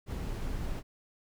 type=noise; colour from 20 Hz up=brown; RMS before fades=-35 dBFS; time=0.06-0.83 s; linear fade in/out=50 ms; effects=none